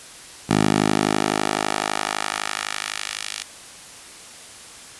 10% pulse tone with high-pass filter sweep, 51.91 Hz, G#1, in tune, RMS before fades -23 dBFS, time 0.49-3.43 s, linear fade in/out 10 ms, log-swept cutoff 170 to 3100 Hz, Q 0.84, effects white hiss -41 dBFS RMS until 4.99 s + resampled to 24000 Hz

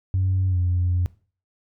sine tone with pitch glide, 94 to 89.14 Hz, F#2 to F2, +28 to +36 cents, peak -17 dBFS, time 0.14-1.06 s, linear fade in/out 0 ms, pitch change -92 cents, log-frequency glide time 0.48-0.58 s, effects noise-tail reverb RT60 0.4 s tail -20 dB re dry + tanh soft clip ceiling -15 dBFS

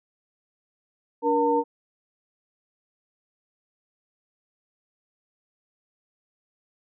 sine tone cluster, 290.5 / 473.9 / 905 Hz, D4 / A#4 / A5, -19 / +28 / +48 cents, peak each -26 / -22 / -23 dBFS, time 1.22-1.64 s, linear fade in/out 50 ms, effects none

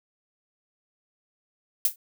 violet noise with exponential decay, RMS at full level -17 dBFS, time 1.85-1.96 s, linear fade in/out 2 ms, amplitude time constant 23 ms, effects none

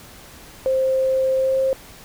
sine tone with pitch glide, 526 to 530.6 Hz, C5 to C5, +9 to +24 cents, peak -16 dBFS, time 0.66-1.73 s, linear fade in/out 0 ms, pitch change +15 cents, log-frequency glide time 1.37-1.56 s, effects pink hiss -43 dBFS RMS until 2.04 s

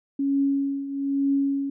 sine tone with tremolo, 277.2 Hz, C#4, in tune, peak -18 dBFS, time 0.19-1.7 s, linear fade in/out 5 ms, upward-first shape triangle, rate 1.1 Hz, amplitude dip 75%, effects none

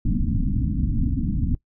pink low-pass noise, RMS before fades -22 dBFS, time 0.05-1.55 s, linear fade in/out 5 ms, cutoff 290 Hz, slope 96 dB/octave, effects noise-tail reverb RT60 0.1 s tail -19 dB re dry

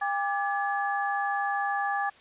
sine tone cluster, 804 / 1175 / 1704 Hz, G5 / D6 / G#6, +44 / +1 / +44 cents, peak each -28 / -33 / -31 dBFS, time 0.01-2.1 s, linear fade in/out 10 ms, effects white hiss -55 dBFS RMS until 2.2 s + resampled to 8000 Hz

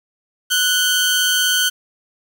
sawtooth tone pair together, 1480 / 3136 Hz, F#6 / G7, 0 / 0 cents, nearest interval octave + minor second, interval 1300 cents, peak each -14 dBFS, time 0.5-1.7 s, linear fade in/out 20 ms, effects 7-bit

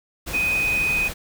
sine tone in noise, 2500 Hz, D#7, 8 cents sharp, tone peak -19 dBFS, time 0.33-1.09 s, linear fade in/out 20 ms, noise pink, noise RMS -31 dBFS, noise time 0.26-1.14 s, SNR +9 dB, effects none

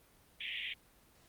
white band-pass noise, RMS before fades -40 dBFS, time 0.4-0.74 s, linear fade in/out 10 ms, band 1900 to 3400 Hz, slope 96 dB/octave, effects pink hiss -65 dBFS RMS until 1.28 s + Opus 32 kbps

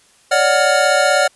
square tone cluster, 563 / 599 / 739 / 1402 Hz, C#5 / D5 / F#5 / F6, +27 / +34 / -2 / +6 cents, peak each -18 dBFS, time 0.31-1.28 s, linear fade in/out 10 ms, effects white hiss -52 dBFS RMS until 1.35 s + resampled to 24000 Hz

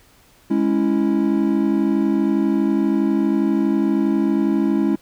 triangle chord, C# minor, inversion second, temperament equal, 207.7 / 277.2 / 329.6 Hz, G#3 / C#4 / E4, 0 / 0 / 0 cents, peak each -18 dBFS, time 0.5-4.96 s, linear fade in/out 10 ms, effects pink hiss -53 dBFS RMS until 5.01 s

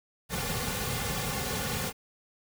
pink noise with comb filter, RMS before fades -32 dBFS, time 0.29-1.93 s, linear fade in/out 50 ms, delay 3.1 ms, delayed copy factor -0.8, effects none

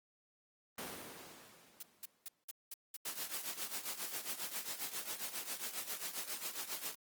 pink noise with exponential decay, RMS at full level -41 dBFS, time 0.78-2.44 s, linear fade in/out 2 ms, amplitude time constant 360 ms
blue noise bursts, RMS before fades -45 dBFS, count 12, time 1.8-4.336 s, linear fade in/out 5 ms, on 28 ms, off 200 ms
white noise with tremolo, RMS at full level -39 dBFS, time 3.05-6.95 s, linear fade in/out 5 ms, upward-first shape triangle, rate 7.4 Hz, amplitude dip 85%
effects high-pass 200 Hz 12 dB/octave + Opus 24 kbps

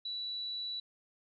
sine tone, 3942 Hz, B7, 4 cents flat, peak -36 dBFS, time 0.05-0.8 s, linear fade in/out 5 ms, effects none

